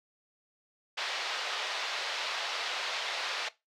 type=band-pass noise; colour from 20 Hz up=white; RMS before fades=-35 dBFS; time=0.97-3.49 s; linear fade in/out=10 ms; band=510 to 4400 Hz; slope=24 dB/octave; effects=noise-tail reverb RT60 0.2 s tail -17 dB re dry